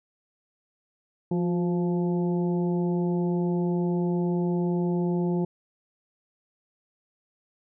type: harmonic tone with a mistuned harmonic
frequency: 173.7 Hz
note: F3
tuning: 9 cents flat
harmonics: 1 / 2 / 3 / 4 / 5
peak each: -24 / -28 / -39 / -41 / -40 dBFS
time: 1.31-5.45 s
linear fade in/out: 5 ms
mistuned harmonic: 2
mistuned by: +42 cents
effects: none